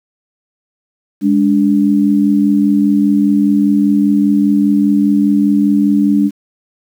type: tone pair together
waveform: sine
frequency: 205.1 / 290.1 Hz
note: G#3 / D4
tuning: -21 / -21 cents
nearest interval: tritone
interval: 600 cents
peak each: -11 dBFS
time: 1.21-6.31 s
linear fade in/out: 50 ms
effects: 7-bit